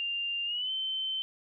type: tone with pitch glide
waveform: sine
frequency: 2794 to 3082 Hz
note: F7 to G7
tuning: 0 to -30 cents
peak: -30 dBFS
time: 0-1.22 s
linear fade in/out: 0 ms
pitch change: +170 cents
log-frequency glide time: 0.45-0.71 s
effects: none